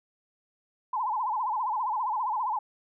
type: tone with vibrato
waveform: sine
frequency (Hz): 932.3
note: A#5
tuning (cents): 0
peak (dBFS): -26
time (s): 0.93-2.59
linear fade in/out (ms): 5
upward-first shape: sine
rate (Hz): 15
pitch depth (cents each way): 190
effects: none